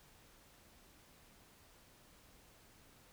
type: silence
effects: pink hiss -64 dBFS RMS until 3.12 s